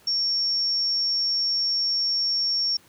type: tone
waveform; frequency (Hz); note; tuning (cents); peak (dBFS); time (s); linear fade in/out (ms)
sine; 5490; F8; -31; -21; 0.07-2.77; 5
effects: pink hiss -55 dBFS RMS until 2.88 s + high-pass 100 Hz 12 dB/octave